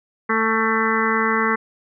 harmonic tone with a mistuned harmonic, 222.8 Hz, A3, 22 cents sharp, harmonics 1 / 2 / 4 / 5 / 6 / 7 / 8 / 9, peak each -24 / -24 / -28 / -23 / -25 / -27 / -26 / -25 dBFS, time 0.29-1.56 s, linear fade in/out 10 ms, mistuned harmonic 4, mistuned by -21 cents, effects none

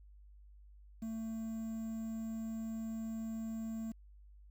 triangle tone with quantisation, 223.3 Hz, A3, 26 cents sharp, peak -36 dBFS, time 1.02-3.92 s, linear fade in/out 5 ms, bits 10, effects added 50 Hz sine -55 dBFS peak until 4.5 s

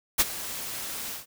white noise with ADSR envelope, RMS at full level -18 dBFS, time 0.18-1.26 s, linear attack 20 ms, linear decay 37 ms, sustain -17 dB, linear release 130 ms, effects none

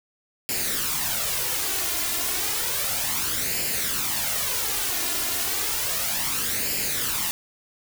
white noise with flanger, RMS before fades -26 dBFS, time 0.49-7.31 s, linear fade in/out 0 ms, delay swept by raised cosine 0.41 to 2.91 ms, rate 0.32 Hz, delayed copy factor +0.6, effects none

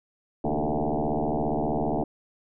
sine tone with frequency modulation, 216.5 Hz, A3, 28 cents flat, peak -23 dBFS, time 0.44-2.04 s, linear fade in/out 5 ms, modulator 75 Hz, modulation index 7.9, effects none

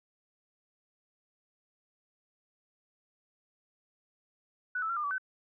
sine tone with pitch steps, 1482 / 1312 / 1369 / 1204 / 1148 / 1522 Hz, F#6 / E6 / F6 / D6 / D6 / F#6, +2 / -9 / -35 / +43 / -40 / +48 cents, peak -30 dBFS, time 4.75-5.182 s, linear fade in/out 5 ms, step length 72 ms, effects none

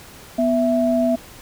sine tone pair together, 246.9 / 660.4 Hz, B3 / E5, 0 / +3 cents, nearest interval octave + perfect fourth, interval 1703 cents, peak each -18 dBFS, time 0.38-1.16 s, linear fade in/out 10 ms, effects pink hiss -42 dBFS RMS until 1.41 s

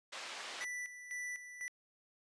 white band-pass noise, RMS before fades -46 dBFS, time 0.12-0.65 s, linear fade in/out 10 ms, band 490 to 3900 Hz, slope 12 dB/octave
square tone with tremolo, 1975.5 Hz, B6, in tune, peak -40 dBFS, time 0.61-1.68 s, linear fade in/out 0 ms, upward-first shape square, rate 2 Hz, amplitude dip 65%
effects resampled to 22050 Hz

